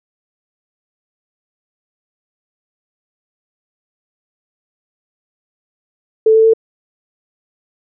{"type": "tone with pitch steps", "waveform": "sine", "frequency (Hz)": [440, 443.8, 447.7], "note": ["A4", "A4", "A4"], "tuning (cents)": [0, 15, 30], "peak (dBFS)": -6, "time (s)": [6.26, 6.536], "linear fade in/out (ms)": 5, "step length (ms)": 92, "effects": []}